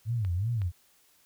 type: tone with vibrato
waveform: sine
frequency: 101.7 Hz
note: G#2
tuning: 36 cents flat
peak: -26 dBFS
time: 0.05-0.72 s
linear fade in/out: 50 ms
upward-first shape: sine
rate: 2.7 Hz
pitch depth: 290 cents each way
type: clicks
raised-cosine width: 0.3 ms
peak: -31 dBFS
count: 2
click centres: 0.249 / 0.618 s
effects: white hiss -64 dBFS RMS until 1.25 s